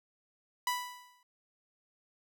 sawtooth tone with exponential decay, 987.8 Hz, B5, in tune, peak -24 dBFS, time 0.67-1.23 s, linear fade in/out 2 ms, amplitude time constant 120 ms, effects none

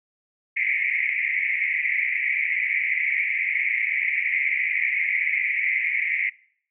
white band-pass noise, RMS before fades -24 dBFS, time 0.56-6.3 s, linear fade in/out 10 ms, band 2000 to 2300 Hz, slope 96 dB/octave, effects noise-tail reverb RT60 0.6 s tail -23 dB re dry

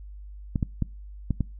clicks, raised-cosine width 5 ms, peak -12 dBFS, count 5, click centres 0.558 / 0.628 / 0.823 / 1.307 / 1.407 s, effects noise-tail reverb RT60 0.3 s tail -24 dB re dry + added 50 Hz sine -39 dBFS peak until 1.59 s

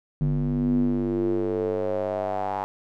square tone with band-pass filter sweep, 49 Hz, G1, in tune, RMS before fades -25 dBFS, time 0.21-2.64 s, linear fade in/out 0 ms, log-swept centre 170 to 860 Hz, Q 5.3, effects none

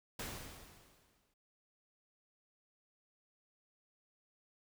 pink noise with exponential decay, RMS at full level -41 dBFS, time 0.19-1.34 s, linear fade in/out 5 ms, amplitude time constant 250 ms, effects none

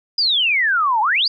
sine exponential two-way sweep, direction down then up, 5020 to 830.6 to 5020 Hz, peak -14 dBFS, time 0.18-1.28 s, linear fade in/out 5 ms, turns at 1.01 s, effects none

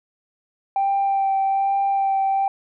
sine tone with vibrato, 784 Hz, G5, in tune, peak -16 dBFS, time 0.76-2.48 s, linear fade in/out 2 ms, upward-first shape sine, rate 1.2 Hz, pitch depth 14 cents each way, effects tanh soft clip ceiling -14 dBFS

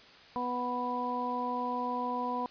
harmonic tone, 246.9 Hz, B3, in tune, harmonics 1 / 2 / 3 / 4, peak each -37 / -39 / -38 / -33 dBFS, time 0.36-2.46 s, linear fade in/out 0 ms, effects white hiss -54 dBFS RMS until 2.5 s + resampled to 11025 Hz

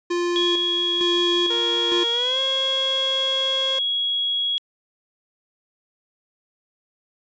square tone with tremolo, 349.2 Hz, F4, in tune, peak -21 dBFS, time 0.1-2.04 s, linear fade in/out 10 ms, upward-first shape square, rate 1.1 Hz, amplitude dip 55%
sine tone, 3322 Hz, G#7, in tune, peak -20 dBFS, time 0.36-4.58 s, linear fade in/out 0 ms
sawtooth tone with pitch glide, 466.2 to 532.4 Hz, A#4 to C5, 0 to +30 cents, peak -23 dBFS, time 1.5-3.79 s, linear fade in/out 5 ms, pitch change +230 cents, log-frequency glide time 2.11-2.4 s
effects resampled to 16000 Hz

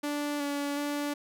sawtooth tone with pitch steps, 292.1 / 285.7 / 290.2 Hz, D4 / D4 / D4, -9 / -48 / -21 cents, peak -26 dBFS, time 0.03-1.14 s, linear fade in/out 10 ms, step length 370 ms, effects none

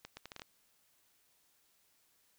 accelerating click train, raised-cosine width 0.2 ms, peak -28 dBFS, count 7, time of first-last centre 0.05-0.419 s, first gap 120 ms, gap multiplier 0.72, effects white hiss -72 dBFS RMS until 2.38 s

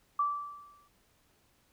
sine tone with exponential decay, 1163 Hz, D6, 17 cents flat, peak -24 dBFS, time 0.19-0.88 s, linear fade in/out 5 ms, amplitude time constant 150 ms, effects pink hiss -69 dBFS RMS until 1.72 s

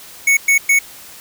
square tone bursts, 2217 Hz, C#7, in tune, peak -10 dBFS, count 3, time 0.27-0.79 s, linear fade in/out 5 ms, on 100 ms, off 110 ms, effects white hiss -38 dBFS RMS until 1.2 s

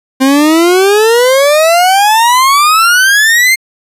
40% pulse exponential sweep, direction up, 260 to 2134 Hz, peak -4 dBFS, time 0.2-3.56 s, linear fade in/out 20 ms, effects resampled to 32000 Hz

